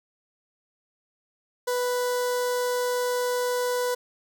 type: tone with notch filter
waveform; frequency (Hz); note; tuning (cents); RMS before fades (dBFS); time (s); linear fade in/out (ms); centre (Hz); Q
sawtooth; 493.9; B4; 0; -26; 1.67-3.95; 10; 2500; 1.2
effects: none